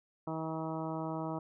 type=harmonic tone; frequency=160 Hz; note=D#3; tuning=49 cents sharp; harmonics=1 / 2 / 3 / 4 / 5 / 6 / 7 / 8; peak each=-40 / -39 / -46 / -42 / -45 / -44 / -49 / -49 dBFS; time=0.27-1.39 s; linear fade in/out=5 ms; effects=none